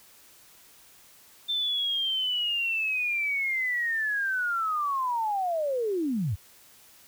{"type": "linear sweep", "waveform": "sine", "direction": "down", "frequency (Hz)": [3578, 79.4], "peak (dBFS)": -25, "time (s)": [1.48, 6.36], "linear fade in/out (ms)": 20, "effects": ["white hiss -55 dBFS RMS until 7.07 s"]}